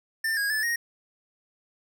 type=tone with pitch steps; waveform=square; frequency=1791 / 1642 / 1740 / 1868 Hz; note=A6 / G#6 / A6 / A#6; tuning=+30 / -20 / -20 / +3 cents; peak=-25 dBFS; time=0.24-0.76 s; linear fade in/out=5 ms; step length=130 ms; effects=none